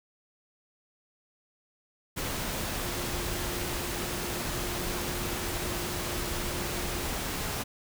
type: tone in noise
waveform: sine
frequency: 353.2 Hz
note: F4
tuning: 20 cents sharp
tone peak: -40 dBFS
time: 2.82-7.06 s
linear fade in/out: 20 ms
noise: pink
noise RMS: -33 dBFS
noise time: 2.16-7.64 s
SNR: -10 dB
effects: none